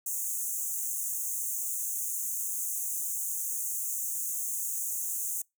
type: high-pass noise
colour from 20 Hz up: pink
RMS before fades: -33 dBFS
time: 0.06-5.42 s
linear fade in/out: 5 ms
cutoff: 6300 Hz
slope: 96 dB/octave
effects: noise-tail reverb RT60 0.2 s tail -26 dB re dry